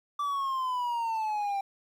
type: exponential sweep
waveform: triangle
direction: down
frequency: 1169 to 784 Hz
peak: -26 dBFS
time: 0.19-1.61 s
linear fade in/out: 5 ms
effects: 10-bit